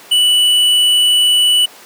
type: tone with tanh clipping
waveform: sine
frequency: 2962 Hz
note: F#7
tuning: 1 cent sharp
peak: -10 dBFS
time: 0.11-1.66 s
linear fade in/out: 10 ms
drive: 10 dB
effects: pink hiss -38 dBFS RMS until 1.85 s + high-pass 400 Hz 12 dB/octave